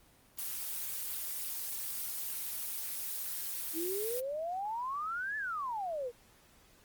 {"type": "noise", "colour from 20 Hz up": "blue", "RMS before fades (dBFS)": -38, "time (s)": [0.37, 4.21], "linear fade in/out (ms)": 20}
{"type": "exponential two-way sweep", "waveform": "sine", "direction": "up then down", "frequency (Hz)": [312.4, 1760, 460.6], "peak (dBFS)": -34, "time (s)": [3.73, 6.12], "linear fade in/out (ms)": 50, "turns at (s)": 5.37}
{"effects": ["pink hiss -63 dBFS RMS until 6.84 s", "Opus 24 kbps"]}